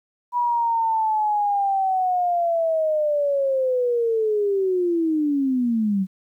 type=linear sweep; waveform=sine; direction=down; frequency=977 to 184.2 Hz; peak=-18 dBFS; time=0.32-6.07 s; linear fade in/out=50 ms; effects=10-bit